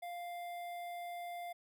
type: tone with notch filter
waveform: square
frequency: 698.5 Hz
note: F5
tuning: in tune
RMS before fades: -44 dBFS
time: 0.02-1.53 s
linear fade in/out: 10 ms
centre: 6000 Hz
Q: 0.69
effects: none